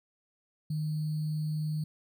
sine tone with sample-and-hold, 153.9 Hz, D#3, 19 cents flat, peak -29 dBFS, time 0.7-1.84 s, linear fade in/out 5 ms, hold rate 4410 Hz, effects none

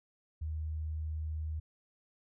sine tone, 78 Hz, D#2, 5 cents sharp, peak -34 dBFS, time 0.41-1.6 s, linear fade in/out 10 ms, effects none

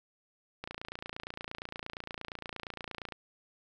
click train, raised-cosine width 0.3 ms, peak -23 dBFS, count 72, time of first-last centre 0.64-3.123 s, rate 28.6 Hz, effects none

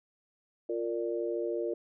sine chord, Bb major, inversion second, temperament equal with one note detuned, 349.2 / 462.4 / 587.3 Hz, F4 / Bb4 / D5, 0 / -14 / 0 cents, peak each -33 / -34 / -37 dBFS, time 0.69-1.74 s, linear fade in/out 5 ms, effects none

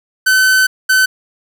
45% pulse tone bursts at uneven times, 1522 Hz, F#6, 48 cents sharp, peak -8 dBFS, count 2, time 0.26-0.67 / 0.89-1.06 s, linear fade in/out 10 ms, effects none

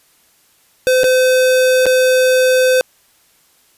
square tone with dropouts, 512 Hz, C5, 38 cents flat, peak -10 dBFS, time 0.87-2.81 s, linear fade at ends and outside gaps 0 ms, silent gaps 1.034-1.041 / 1.857-1.865 s, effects white hiss -54 dBFS RMS until 3.77 s + resampled to 32000 Hz

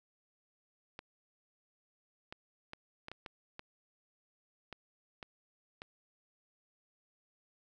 clicks, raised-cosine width 0.3 ms, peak -28 dBFS, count 10, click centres 0.991 / 2.325 / 2.734 / 3.084 / 3.116 / 3.262 / 3.594 / 4.727 / 5.228 / 5.819 s, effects none

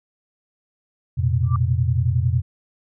sine chord, F suspended fourth, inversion none, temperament equal with one note detuned, 87.31 / 116.54 / 127.46 Hz, F2 / Bb2 / C3, 0 / 0 / -45 cents, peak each -21 dBFS, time 1.17-2.42 s, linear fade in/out 20 ms
sine tone with exponential growth, 1174.7 Hz, D6, in tune, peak -22 dBFS, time 1.43-1.56 s, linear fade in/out 2 ms, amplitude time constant 28 ms
effects none

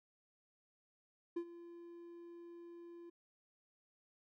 triangle tone with ADSR envelope, 342.7 Hz, F4, 33 cents flat, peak -33 dBFS, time 1.36-3.1 s, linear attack 9 ms, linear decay 72 ms, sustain -16 dB, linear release 8 ms, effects none

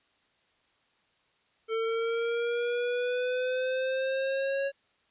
square exponential sweep, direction up, 446.4 to 554.4 Hz, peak -28 dBFS, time 1.68-4.72 s, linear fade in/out 50 ms, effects white hiss -69 dBFS RMS until 5.1 s + resampled to 8000 Hz

